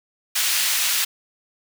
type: high-pass noise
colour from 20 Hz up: pink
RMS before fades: -21 dBFS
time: 0.35-1.05 s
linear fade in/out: 10 ms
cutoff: 2300 Hz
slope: 12 dB/octave
effects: none